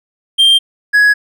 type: tone pair in turn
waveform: triangle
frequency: 3177 / 1673.7 Hz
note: G7 / G#6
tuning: +23 / +13 cents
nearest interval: major seventh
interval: 1110 cents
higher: first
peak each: -4 dBFS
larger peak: neither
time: 0.38-0.59 / 0.93-1.14 s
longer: neither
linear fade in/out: 20 ms
effects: none